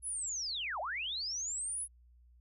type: linear two-way sweep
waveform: sine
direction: down then up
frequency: 10720 to 580 to 10720 Hz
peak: -35 dBFS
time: 0.02-1.88 s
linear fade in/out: 50 ms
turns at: 0.8 s
effects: added 60 Hz sine -59 dBFS peak until 2.4 s